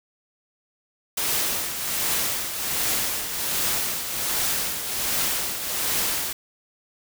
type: noise with tremolo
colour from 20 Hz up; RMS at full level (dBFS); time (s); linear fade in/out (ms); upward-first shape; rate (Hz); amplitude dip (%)
white; -23; 1.17-6.33; 5; triangle; 1.3; 60
effects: none